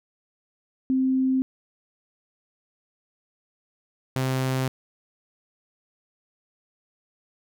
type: tone pair in turn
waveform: sine / sawtooth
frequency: 261.6 / 130.8 Hz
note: C4 / C3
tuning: 0 / 0 cents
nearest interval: octave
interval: 1200 cents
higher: first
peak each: -19 dBFS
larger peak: neither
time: 0.9-1.42 / 4.16-4.68 s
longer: neither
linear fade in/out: 0 ms
effects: none